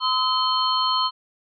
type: tone cluster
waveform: sine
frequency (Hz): 1026 / 1283 / 3087 / 4275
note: C6 / E6 / G7 / C8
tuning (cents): -34 / -47 / -27 / +36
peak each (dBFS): -22 / -26 / -26 / -25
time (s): 0-1.11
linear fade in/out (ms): 50
effects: none